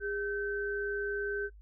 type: tone pair together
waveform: sine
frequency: 407.6 / 1539 Hz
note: G#4 / G6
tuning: -32 / -32 cents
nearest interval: octave + major seventh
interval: 2300 cents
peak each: -34 / -35 dBFS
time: 0-1.5 s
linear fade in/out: 50 ms
effects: noise-tail reverb RT60 0.1 s tail -23 dB re dry + added 51 Hz sine -50 dBFS peak until 1.61 s